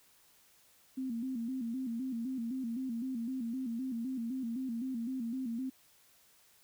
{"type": "tone with vibrato", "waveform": "sine", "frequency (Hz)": 245.5, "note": "B3", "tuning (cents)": -10, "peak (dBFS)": -34, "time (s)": [0.97, 5.7], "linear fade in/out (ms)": 10, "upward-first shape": "square", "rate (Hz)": 3.9, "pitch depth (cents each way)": 110, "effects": ["white hiss -65 dBFS RMS until 6.63 s"]}